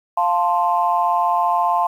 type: chord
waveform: sine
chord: F major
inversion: none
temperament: equal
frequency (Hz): 698.5 / 880 / 1046.5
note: F5 / A5 / C6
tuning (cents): 0 / 0 / 0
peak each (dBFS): -19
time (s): 0.17-1.87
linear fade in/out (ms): 5
effects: tanh soft clip ceiling -5 dBFS + 8-bit